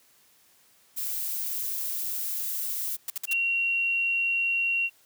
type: noise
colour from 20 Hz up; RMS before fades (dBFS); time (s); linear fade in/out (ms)
violet; -31; 0.96-2.97; 20
type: noise bursts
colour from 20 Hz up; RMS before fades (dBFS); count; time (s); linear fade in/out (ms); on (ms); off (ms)
blue; -31; 4; 3.08-3.332; 2; 21; 56
type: tone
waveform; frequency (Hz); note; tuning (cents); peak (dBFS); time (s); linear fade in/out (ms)
sine; 2745; F7; -31; -23; 3.27-4.9; 50
effects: white hiss -61 dBFS RMS until 5.05 s + high-pass 80 Hz 12 dB/octave